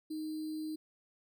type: tone with sample-and-hold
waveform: sine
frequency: 311.1 Hz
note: D#4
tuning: in tune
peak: -36 dBFS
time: 0.1-0.76 s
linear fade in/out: 10 ms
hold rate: 4410 Hz
effects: none